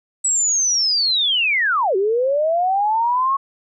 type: linear two-way sweep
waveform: sine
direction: down then up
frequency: 7902 to 369.3 to 1106 Hz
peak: -15 dBFS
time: 0.24-3.37 s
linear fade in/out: 10 ms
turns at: 1.96 s
effects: none